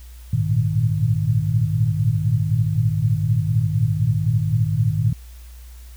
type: tone cluster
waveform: sine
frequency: 101.9 / 113.3 / 117.3 / 154.4 Hz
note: G#2 / A#2 / A#2 / D#3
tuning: -32 / -49 / +11 / -13 cents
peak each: -22 dBFS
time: 0.33-5.13 s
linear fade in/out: 5 ms
effects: added 60 Hz sine -37 dBFS peak until 5.96 s + white hiss -51 dBFS RMS until 5.96 s